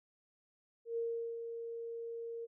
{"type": "tone with ADSR envelope", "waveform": "sine", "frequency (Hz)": 462.9, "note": "A#4", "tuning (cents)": -12, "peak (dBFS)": -33, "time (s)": [0.85, 2.47], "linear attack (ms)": 120, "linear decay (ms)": 400, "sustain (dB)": -7, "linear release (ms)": 29, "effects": []}